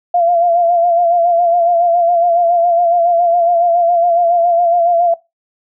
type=tone with vibrato; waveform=sine; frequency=689 Hz; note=F5; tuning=24 cents flat; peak=-9 dBFS; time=0.14-5.14 s; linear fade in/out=5 ms; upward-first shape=sine; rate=7.2 Hz; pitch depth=48 cents each way; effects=noise-tail reverb RT60 0.2 s tail -18 dB re dry